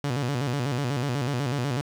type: tone with vibrato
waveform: sawtooth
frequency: 132.3 Hz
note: C3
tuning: 20 cents sharp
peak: -21 dBFS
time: 0.04-1.81 s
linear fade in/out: 0 ms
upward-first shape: square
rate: 8.1 Hz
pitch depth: 140 cents each way
effects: low-pass 8000 Hz 12 dB/octave + 8-bit